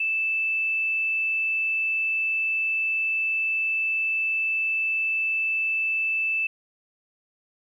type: tone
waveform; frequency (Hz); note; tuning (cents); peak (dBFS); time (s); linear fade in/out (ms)
sine; 2637; E7; 0; -22; 0-6.47; 5
effects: 10-bit